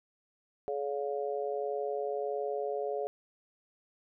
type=harmonic tone; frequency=141.5 Hz; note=C#3; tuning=36 cents sharp; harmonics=3 / 4 / 5; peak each=-34 / -36 / -38 dBFS; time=0.68-3.07 s; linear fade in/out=0 ms; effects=none